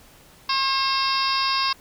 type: harmonic tone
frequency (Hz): 537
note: C5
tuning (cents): +45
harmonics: 2 / 3 / 4 / 5 / 6 / 7 / 8 / 9 / 10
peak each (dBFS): -23 / -33 / -34 / -30 / -36 / -30 / -34 / -26 / -31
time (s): 0.49-1.73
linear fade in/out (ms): 5
effects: pink hiss -51 dBFS RMS until 1.8 s